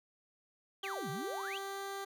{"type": "exponential two-way sweep", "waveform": "sine", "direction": "down then up", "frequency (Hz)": [3382, 130, 3382], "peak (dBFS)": -40, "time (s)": [0.83, 1.58], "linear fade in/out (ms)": 2, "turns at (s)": 1.1}
{"type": "tone with pitch glide", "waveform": "15% pulse", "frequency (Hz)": [390.9, 393.6], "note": ["G4", "G4"], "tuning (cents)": [-5, 7], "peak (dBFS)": -33, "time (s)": [0.83, 2.05], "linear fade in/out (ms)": 10, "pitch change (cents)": 12, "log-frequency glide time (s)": [1.49, 1.79]}
{"effects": []}